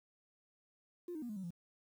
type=tone with pitch steps; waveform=triangle; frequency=351.2 / 310.4 / 240.3 / 211.2 / 190.1 / 172 Hz; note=F4 / D#4 / B3 / G#3 / F#3 / F3; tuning=+10 / -4 / -47 / +29 / +47 / -26 cents; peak=-37 dBFS; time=1.08-1.506 s; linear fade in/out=5 ms; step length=71 ms; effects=tanh soft clip ceiling -38 dBFS + 11-bit